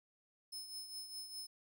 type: tone with tremolo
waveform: sawtooth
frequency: 5210 Hz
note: E8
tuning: 21 cents flat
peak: -40 dBFS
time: 0.52-1.47 s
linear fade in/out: 10 ms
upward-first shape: triangle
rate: 4.9 Hz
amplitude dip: 65%
effects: none